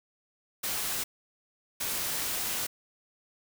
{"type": "noise bursts at uneven times", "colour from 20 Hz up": "white", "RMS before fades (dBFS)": -32, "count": 2, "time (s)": [[0.63, 1.04], [1.8, 2.67]], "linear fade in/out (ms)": 10, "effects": []}